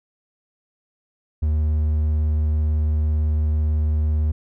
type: tone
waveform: triangle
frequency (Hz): 76.5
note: D#2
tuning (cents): -29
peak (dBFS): -15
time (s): 1.42-4.32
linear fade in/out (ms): 10
effects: none